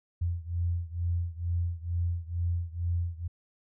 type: beating tone pair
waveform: sine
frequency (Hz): 85.4 / 87.6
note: F2 / F2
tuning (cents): -38 / +6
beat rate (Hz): 2.2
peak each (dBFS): -30 / -32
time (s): 0.21-3.28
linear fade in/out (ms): 10
effects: none

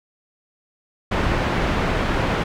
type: low-pass noise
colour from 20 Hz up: pink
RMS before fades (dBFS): -21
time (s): 1.11-2.44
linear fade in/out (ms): 10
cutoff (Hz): 2300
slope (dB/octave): 12
effects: none

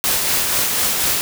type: noise with tremolo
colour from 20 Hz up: white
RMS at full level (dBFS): -17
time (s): 0.04-1.21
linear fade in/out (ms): 0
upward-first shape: sine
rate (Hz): 4.1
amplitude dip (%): 30
effects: none

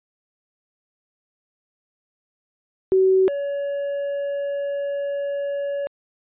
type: tone pair in turn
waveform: sine / triangle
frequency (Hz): 378.5 / 565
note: F#4 / C#5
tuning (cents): +39 / +33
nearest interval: perfect fifth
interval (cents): 694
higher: second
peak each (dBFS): -13 / -21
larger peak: first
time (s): 2.92-3.28 / 3.28-5.87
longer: second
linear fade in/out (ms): 0
effects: resampled to 8000 Hz

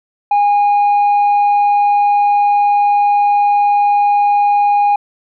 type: tone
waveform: sine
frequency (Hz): 819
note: G#5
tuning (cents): -24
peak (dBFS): -6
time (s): 0.31-4.96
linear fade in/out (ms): 5
effects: tanh soft clip ceiling -8 dBFS

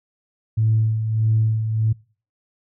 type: tone with tremolo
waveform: sine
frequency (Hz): 110.3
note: A2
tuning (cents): +5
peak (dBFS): -13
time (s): 0.57-1.93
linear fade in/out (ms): 10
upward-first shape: sine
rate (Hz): 1.6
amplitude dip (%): 55
effects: noise-tail reverb RT60 0.4 s tail -25 dB re dry + tanh soft clip ceiling -9 dBFS

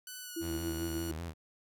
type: tone with pitch glide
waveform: 5% pulse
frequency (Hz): 1495 to 1455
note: F#6 to F#6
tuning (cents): +17 to -29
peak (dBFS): -32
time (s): 0.07-1.11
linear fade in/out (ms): 2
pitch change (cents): -46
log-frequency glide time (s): 0.21-0.36
type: tone with tremolo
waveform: sine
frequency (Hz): 332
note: E4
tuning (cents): +12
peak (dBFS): -33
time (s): 0.36-1.12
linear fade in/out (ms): 10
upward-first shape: triangle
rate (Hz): 6.9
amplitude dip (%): 55
type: tone with vibrato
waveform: sawtooth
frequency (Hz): 81.8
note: E2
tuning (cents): -13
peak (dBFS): -34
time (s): 0.4-1.34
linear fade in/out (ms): 50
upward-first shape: square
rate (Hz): 5.1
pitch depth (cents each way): 71
effects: none

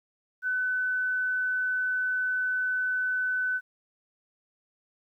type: tone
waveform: sine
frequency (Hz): 1506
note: F#6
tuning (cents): +30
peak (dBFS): -25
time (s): 0.42-3.61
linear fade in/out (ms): 50
effects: 11-bit

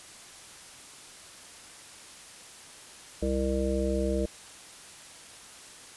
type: harmonic tone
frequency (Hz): 66.4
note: C2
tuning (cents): +26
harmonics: 1 / 3 / 5 / 7 / 9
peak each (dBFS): -30 / -32 / -32 / -32 / -33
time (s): 3.22-4.26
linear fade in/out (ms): 5
effects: white hiss -48 dBFS RMS until 5.96 s + resampled to 24000 Hz

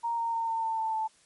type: tone with pitch steps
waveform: sine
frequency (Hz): 932 / 922.9 / 913.9 / 904.9 / 896.1 / 887.3 / 878.7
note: A#5 / A#5 / A#5 / A5 / A5 / A5 / A5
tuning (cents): -1 / -18 / -35 / +48 / +31 / +14 / -3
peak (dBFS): -27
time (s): 0.03-1.08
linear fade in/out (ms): 20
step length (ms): 150
effects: white hiss -62 dBFS RMS until 1.25 s + MP3 48 kbps

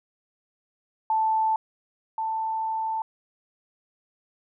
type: tone pair in turn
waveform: sine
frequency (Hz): 880 / 886.1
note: A5 / A5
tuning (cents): 0 / +12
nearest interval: unison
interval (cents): 12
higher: second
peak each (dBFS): -20 / -25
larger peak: first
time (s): 1.1-1.56 / 2.18-3.02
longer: second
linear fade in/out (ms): 2
effects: none

